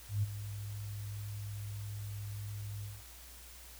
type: tone with ADSR envelope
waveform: sine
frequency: 103.1 Hz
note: G#2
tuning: 12 cents flat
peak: -27 dBFS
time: 0.08-3.04 s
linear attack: 150 ms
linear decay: 24 ms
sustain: -12 dB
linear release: 210 ms
effects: added 60 Hz sine -54 dBFS peak until 3.79 s + white hiss -54 dBFS RMS until 3.79 s